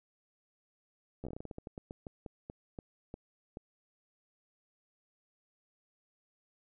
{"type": "slowing click train", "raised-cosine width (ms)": 2, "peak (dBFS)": -29, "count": 20, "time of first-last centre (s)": [1.24, 3.571], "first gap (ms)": 12, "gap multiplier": 1.22, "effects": []}